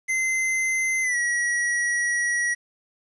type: tone with pitch glide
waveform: square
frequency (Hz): 2067 to 1917.5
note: C7 to A#6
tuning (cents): -22 to +48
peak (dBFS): -22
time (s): 0.08-2.55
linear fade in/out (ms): 20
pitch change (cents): -130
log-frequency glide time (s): 1.02-1.17
effects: resampled to 24000 Hz + 9-bit